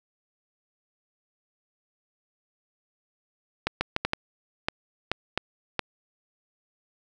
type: clicks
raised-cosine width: 0.3 ms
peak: -8 dBFS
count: 9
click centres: 3.67 / 3.81 / 3.964 / 4.05 / 4.134 / 4.685 / 5.116 / 5.376 / 5.793 s
effects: none